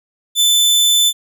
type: tone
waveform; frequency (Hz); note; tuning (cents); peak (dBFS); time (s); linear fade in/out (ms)
sawtooth; 3520; A7; 0; -7; 0.35-1.13; 50
effects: none